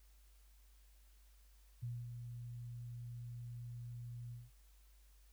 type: tone with ADSR envelope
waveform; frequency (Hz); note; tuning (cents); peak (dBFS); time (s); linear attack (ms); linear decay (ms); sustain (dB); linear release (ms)
sine; 120; B2; -49; -39; 1.82-4.51; 15; 230; -6; 190
effects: added 50 Hz sine -62 dBFS peak until 5.32 s + white hiss -73 dBFS RMS until 5.32 s